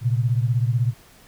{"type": "beating tone pair", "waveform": "sine", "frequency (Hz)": [116.54, 132.54], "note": ["A#2", "C3"], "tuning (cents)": [0, 23], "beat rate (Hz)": 16, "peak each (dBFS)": [-19, -23], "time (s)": [0.01, 0.94], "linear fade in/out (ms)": 50, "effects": ["pink hiss -51 dBFS RMS until 1.27 s"]}